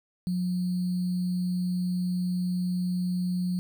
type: tone with sample-and-hold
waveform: sine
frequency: 180 Hz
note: F#3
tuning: 47 cents flat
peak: -25 dBFS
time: 0.27-3.59 s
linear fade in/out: 0 ms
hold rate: 4410 Hz
effects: none